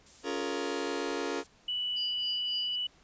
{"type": "noise", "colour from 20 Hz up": "violet", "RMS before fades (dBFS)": -47, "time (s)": [0.06, 1.47], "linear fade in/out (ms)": 5}
{"type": "chord", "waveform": "sawtooth", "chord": "Bb minor seventh", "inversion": "first", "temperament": "just", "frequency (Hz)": [279.7, 349.6, 419.5, 466.2], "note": ["Db4", "F4", "Ab4", "Bb4"], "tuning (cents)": [16, 2, 17, 0], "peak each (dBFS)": -33, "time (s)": [0.23, 1.44], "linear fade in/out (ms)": 50}
{"type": "tone", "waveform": "sine", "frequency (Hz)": 2960, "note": "F#7", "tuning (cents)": 0, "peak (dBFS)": -30, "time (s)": [1.68, 2.87], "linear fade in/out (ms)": 5}
{"type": "tone with tremolo", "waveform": "sine", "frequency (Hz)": 4852, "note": "D#8", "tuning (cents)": -44, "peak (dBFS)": -34, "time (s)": [1.96, 2.76], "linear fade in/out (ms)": 10, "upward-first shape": "triangle", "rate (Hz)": 3.7, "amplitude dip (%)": 95}
{"effects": ["pink hiss -62 dBFS RMS until 3.03 s", "resampled to 16000 Hz"]}